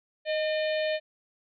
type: harmonic tone with a mistuned harmonic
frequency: 605 Hz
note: D#5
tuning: 49 cents flat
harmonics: 1 / 3 / 4 / 5 / 6 / 7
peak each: -26 / -36 / -38 / -40 / -42 / -43 dBFS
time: 0.25-1 s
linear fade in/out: 50 ms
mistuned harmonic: 1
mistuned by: +45 cents
effects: none